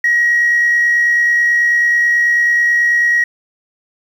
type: tone with amplitude modulation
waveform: sine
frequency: 1900 Hz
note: A#6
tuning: 33 cents sharp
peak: -7 dBFS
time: 0.04-3.24 s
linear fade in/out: 5 ms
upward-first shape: sine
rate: 69.2 Hz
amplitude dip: 30%
effects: tanh soft clip ceiling -6 dBFS + 7-bit